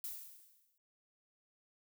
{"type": "noise with exponential decay", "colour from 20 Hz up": "violet", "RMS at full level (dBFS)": -41, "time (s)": [0.04, 0.78], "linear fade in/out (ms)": 1, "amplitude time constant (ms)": 160, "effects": []}